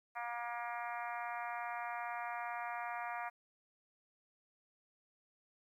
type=harmonic tone; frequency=237.6 Hz; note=A#3; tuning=33 cents sharp; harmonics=3 / 4 / 5 / 6 / 7 / 8 / 9 / 10; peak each=-43 / -45 / -47 / -49 / -50 / -51 / -52 / -53 dBFS; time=0.15-3.3 s; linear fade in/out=20 ms; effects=12-bit